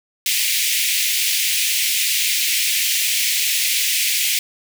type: high-pass noise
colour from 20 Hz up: pink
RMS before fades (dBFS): -19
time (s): 0.26-4.39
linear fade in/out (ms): 2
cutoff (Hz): 2100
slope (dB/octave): 48
effects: none